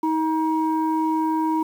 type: tone pair together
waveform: sine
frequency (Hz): 317.3 / 950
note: D#4 / A#5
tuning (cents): +34 / +33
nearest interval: octave + perfect fifth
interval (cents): 1899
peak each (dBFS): -20 / -22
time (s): 0.03-1.63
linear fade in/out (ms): 5
effects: tanh soft clip ceiling -13 dBFS + 8-bit